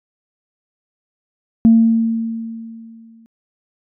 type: tone with exponential decay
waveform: sine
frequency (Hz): 226.9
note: A#3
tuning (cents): -47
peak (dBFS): -4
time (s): 1.65-3.26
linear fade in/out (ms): 0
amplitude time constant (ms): 350
effects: tanh soft clip ceiling -1 dBFS